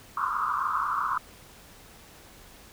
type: band-pass noise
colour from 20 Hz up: pink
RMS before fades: -28 dBFS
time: 0.17-1.18 s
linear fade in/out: 5 ms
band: 1000 to 1400 Hz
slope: 96 dB/octave
effects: pink hiss -51 dBFS RMS until 2.72 s